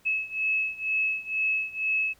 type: beating tone pair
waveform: sine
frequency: 2587 / 2589.1 Hz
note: E7 / E7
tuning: -33 / -32 cents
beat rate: 2.1 Hz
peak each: -27 / -29 dBFS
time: 0.05-2.14 s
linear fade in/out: 20 ms
effects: pink hiss -61 dBFS RMS until 2.19 s